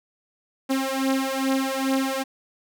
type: beating tone pair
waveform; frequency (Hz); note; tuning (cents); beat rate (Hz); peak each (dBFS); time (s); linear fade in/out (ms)
sawtooth; 266 / 268.4; C4 / C4; +29 / +44; 2.4; -21; 0.69-2.24; 20
effects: none